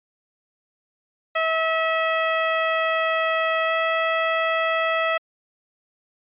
15% pulse tone with pitch glide, 647 to 651.1 Hz, E5 to E5, -32 to -22 cents, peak -13 dBFS, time 1.35-5.18 s, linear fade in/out 10 ms, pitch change +10 cents, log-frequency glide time 3.66-3.72 s, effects resampled to 8000 Hz

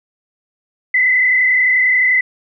sine tone with frequency modulation, 2019 Hz, B6, 38 cents sharp, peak -10 dBFS, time 0.94-2.21 s, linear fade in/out 5 ms, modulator 31.4 Hz, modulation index 1.6, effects none

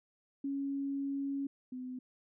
sine tone pair in turn, 277.2 / 253.8 Hz, C#4 / B3, 0 / +47 cents, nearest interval major second, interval 153 cents, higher first, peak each -33 / -39 dBFS, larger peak first, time 0.44-1.47 / 1.72-1.99 s, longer first, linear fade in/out 5 ms, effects none

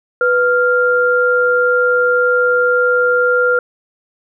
sine tone pair together, 493.9 / 1395.8 Hz, B4 / F6, 0 / -1 cents, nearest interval octave + tritone, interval 1799 cents, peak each -13 dBFS, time 0.21-3.59 s, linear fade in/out 2 ms, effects none

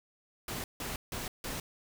pink noise bursts, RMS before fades -38 dBFS, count 4, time 0.48-1.6 s, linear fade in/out 2 ms, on 160 ms, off 160 ms, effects none

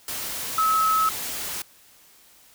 sine tone in noise, 1291 Hz, E6, 37 cents flat, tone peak -18 dBFS, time 0.58-1.09 s, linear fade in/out 2 ms, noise white, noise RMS -31 dBFS, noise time 0.08-1.62 s, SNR +10 dB, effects white hiss -54 dBFS RMS until 2.54 s

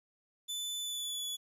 sawtooth tone with pitch glide, 3500 to 3420 Hz, A7 to A7, -10 to -50 cents, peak -33 dBFS, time 0.48-1.37 s, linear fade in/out 20 ms, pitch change -40 cents, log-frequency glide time 0.81-1.25 s, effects resampled to 32000 Hz + 11-bit

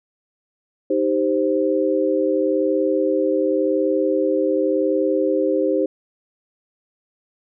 sine chord, C minor, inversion first, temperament equal, 311.1 / 392 / 523.3 Hz, Eb4 / G4 / C5, 0 / 0 / 0 cents, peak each -21 / -21 / -20 dBFS, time 0.9-5.86 s, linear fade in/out 5 ms, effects none

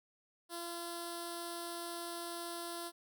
5% pulse tone with notch filter, 342.1 Hz, F4, 36 cents flat, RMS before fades -43 dBFS, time 0.49-2.92 s, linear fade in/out 50 ms, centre 2300 Hz, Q 0.56, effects none

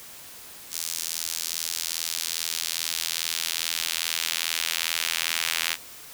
sawtooth tone with high-pass filter sweep, 82.41 Hz, E2, in tune, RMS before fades -29 dBFS, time 0.7-5.77 s, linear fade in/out 50 ms, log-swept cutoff 6000 to 2400 Hz, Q 1.1, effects white hiss -44 dBFS RMS until 6.13 s

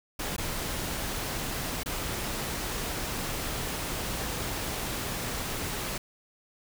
pink noise with dropouts, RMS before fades -33 dBFS, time 0.19-5.98 s, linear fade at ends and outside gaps 5 ms, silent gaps 0.365-0.38 / 1.834-1.859 s, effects none

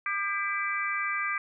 harmonic tone with a mistuned harmonic, 399.5 Hz, G4, 33 cents sharp, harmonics 3 / 4 / 5 / 6, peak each -32 / -34 / -33 / -33 dBFS, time 0.06-1.38 s, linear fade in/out 2 ms, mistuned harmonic 6, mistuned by -49 cents, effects none

